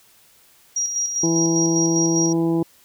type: tone with tremolo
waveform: sine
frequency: 5710 Hz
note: F8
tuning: 37 cents sharp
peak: -19 dBFS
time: 0.76-2.33 s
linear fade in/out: 5 ms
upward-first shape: square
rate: 5 Hz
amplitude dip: 45%
type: harmonic tone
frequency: 165.8 Hz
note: E3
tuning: 10 cents sharp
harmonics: 1 / 2 / 3 / 4 / 5 / 6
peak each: -23 / -18 / -31 / -36 / -34 / -39 dBFS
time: 1.23-2.63 s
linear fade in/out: 5 ms
effects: white hiss -54 dBFS RMS until 2.84 s